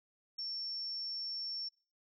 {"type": "tone", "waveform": "sine", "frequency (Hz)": 5440, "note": "F8", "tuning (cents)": -46, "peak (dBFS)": -37, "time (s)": [0.38, 1.69], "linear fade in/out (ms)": 10, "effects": ["noise-tail reverb RT60 0.4 s tail -25 dB re dry"]}